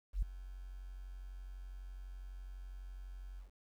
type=tone with ADSR envelope; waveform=sine; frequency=46 Hz; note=F#1; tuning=9 cents flat; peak=-28 dBFS; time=0.13-3.51 s; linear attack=93 ms; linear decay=4 ms; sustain=-17 dB; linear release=120 ms; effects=11-bit